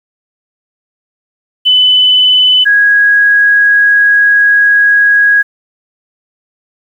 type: tone pair in turn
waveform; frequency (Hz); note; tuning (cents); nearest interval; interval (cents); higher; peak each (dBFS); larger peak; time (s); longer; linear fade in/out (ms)
sine; 3007 / 1653.8; F#7 / G#6; +27 / -8; minor seventh; 1035; first; -4; neither; 1.65-2.65 / 2.65-5.43; second; 20
effects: 7-bit